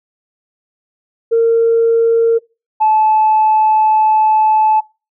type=tone pair in turn; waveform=sine; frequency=459 / 866.5 Hz; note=A#4 / A5; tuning=-27 / -27 cents; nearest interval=major seventh; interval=1100 cents; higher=second; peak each=-7 dBFS; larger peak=neither; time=1.31-2.39 / 2.8-4.81 s; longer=second; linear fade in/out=20 ms; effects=noise-tail reverb RT60 0.3 s tail -24 dB re dry + tanh soft clip ceiling -4 dBFS